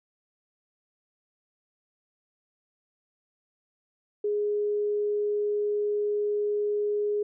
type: tone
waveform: sine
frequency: 415.3 Hz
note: G#4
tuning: in tune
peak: -24 dBFS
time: 4.24-7.23 s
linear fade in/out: 5 ms
effects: none